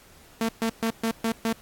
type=tone bursts; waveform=sawtooth; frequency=226.2 Hz; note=A3; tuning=48 cents sharp; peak=-19 dBFS; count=6; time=0.41-1.528 s; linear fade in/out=2 ms; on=78 ms; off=130 ms; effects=pink hiss -53 dBFS RMS until 1.61 s + AAC 64 kbps